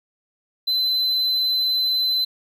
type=tone; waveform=triangle; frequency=4044 Hz; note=B7; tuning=40 cents sharp; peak=-17 dBFS; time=0.67-2.25 s; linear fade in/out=10 ms; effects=9-bit